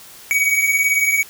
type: beating tone pair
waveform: square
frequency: 2242 / 2260 Hz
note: C#7 / C#7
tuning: +19 / +33 cents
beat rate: 18 Hz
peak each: -22 / -16 dBFS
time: 0.31-1.23 s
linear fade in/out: 0 ms
effects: white hiss -41 dBFS RMS until 1.29 s